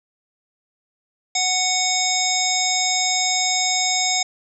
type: harmonic tone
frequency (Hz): 740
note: F#5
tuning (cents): 0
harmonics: 1 / 3 / 5 / 7 / 9 / 10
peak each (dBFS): -25 / -25 / -25 / -25 / -25 / -25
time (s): 1.35-4.23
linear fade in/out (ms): 5
effects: none